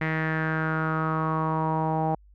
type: tone with low-pass filter sweep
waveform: sawtooth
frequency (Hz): 158.6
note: D#3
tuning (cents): +33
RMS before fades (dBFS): -26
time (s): 0.01-2.15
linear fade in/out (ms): 5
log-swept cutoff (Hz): 2000 to 790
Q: 5.7
effects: added 50 Hz sine -51 dBFS peak until 2.34 s